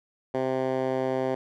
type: tone with band-pass filter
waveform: 10% pulse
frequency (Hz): 130.81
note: C3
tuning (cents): 0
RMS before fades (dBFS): -27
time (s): 0.34-1.35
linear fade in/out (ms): 5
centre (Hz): 500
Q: 0.91
effects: none